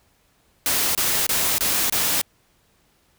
white noise bursts, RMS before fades -21 dBFS, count 5, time 0.66-2.214 s, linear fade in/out 0 ms, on 290 ms, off 26 ms, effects pink hiss -62 dBFS RMS until 3.18 s

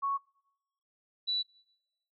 sine tone pair in turn, 1108.7 / 3951 Hz, C#6 / B7, 0 / 0 cents, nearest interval octave + minor seventh, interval 2200 cents, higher second, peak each -28 dBFS, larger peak neither, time 0.02-0.18 / 1.27-1.43 s, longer neither, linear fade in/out 20 ms, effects noise-tail reverb RT60 0.9 s tail -26 dB re dry

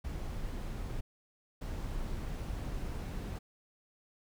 brown noise bursts at uneven times, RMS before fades -38 dBFS, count 2, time 0.04-1.01 / 1.61-3.39 s, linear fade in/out 10 ms, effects none

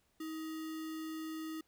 sine tone with sample-and-hold, 317.7 Hz, D#4, 36 cents sharp, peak -39 dBFS, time 0.2-1.61 s, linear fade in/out 5 ms, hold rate 1575 Hz, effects pink hiss -75 dBFS RMS until 1.67 s

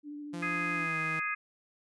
sine tone with vibrato, 293.7 Hz, D4, in tune, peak -39 dBFS, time 0.03-0.88 s, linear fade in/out 50 ms, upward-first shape triangle, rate 13 Hz, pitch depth 21 cents each way
sawtooth tone with pitch glide, 172.1 to 159.65 Hz, F3 to D#3, -25 to +45 cents, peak -34 dBFS, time 0.33-1.2 s, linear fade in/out 10 ms, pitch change -130 cents, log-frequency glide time 0.72-0.98 s
harmonic tone, 415.3 Hz, G#4, in tune, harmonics 3 / 4 / 5 / 6, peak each -36 / -36 / -36 / -36 dBFS, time 0.42-1.35 s, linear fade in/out 10 ms
effects resampled to 24000 Hz

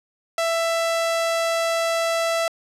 sawtooth tone, 664 Hz, E5, 12 cents sharp, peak -16 dBFS, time 0.38-2.48 s, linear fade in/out 2 ms, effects low-pass 10000 Hz 12 dB/octave

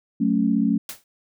sine chord, F# minor, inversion none, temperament equal, 185 / 220 / 277.2 Hz, F#3 / A3 / C#4, 0 / 0 / 0 cents, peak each -24 / -20 / -22 dBFS, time 0.2-0.78 s, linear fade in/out 10 ms
white noise with exponential decay, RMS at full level -29 dBFS, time 0.89-1.04 s, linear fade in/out 2 ms, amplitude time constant 32 ms
effects none

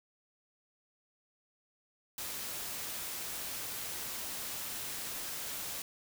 white noise, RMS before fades -40 dBFS, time 2.18-5.82 s, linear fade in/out 2 ms, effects none

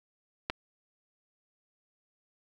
clicks, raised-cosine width 0.3 ms, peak -14 / -23 dBFS, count 2, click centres 0.499 / 0.502 s, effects none

